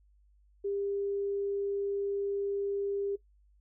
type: tone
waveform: sine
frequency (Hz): 400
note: G4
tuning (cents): +35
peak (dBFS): -30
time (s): 0.64-3.16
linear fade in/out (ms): 10
effects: noise-tail reverb RT60 0.1 s tail -17 dB re dry + added 50 Hz sine -61 dBFS peak until 3.6 s